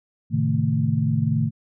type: tone cluster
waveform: sine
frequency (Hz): 111.2 / 134.8 / 155.2 / 222.6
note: A2 / C#3 / D#3 / A3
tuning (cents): +19 / -48 / -4 / +20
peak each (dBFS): -24 / -24 / -23 / -25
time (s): 0.3-1.51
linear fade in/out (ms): 50
effects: none